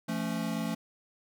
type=chord; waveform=square; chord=F augmented; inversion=none; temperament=equal with one note detuned; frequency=171.22 / 220 / 277.2 Hz; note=F3 / A3 / C#4; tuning=-34 / 0 / 0 cents; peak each=-36 / -34 / -38 dBFS; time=0.08-0.75 s; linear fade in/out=10 ms; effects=none